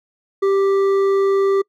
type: tone with hard clipping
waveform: sine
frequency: 392 Hz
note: G4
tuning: in tune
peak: -15 dBFS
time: 0.42-1.62 s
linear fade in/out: 10 ms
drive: 7 dB
effects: noise-tail reverb RT60 0.1 s tail -26 dB re dry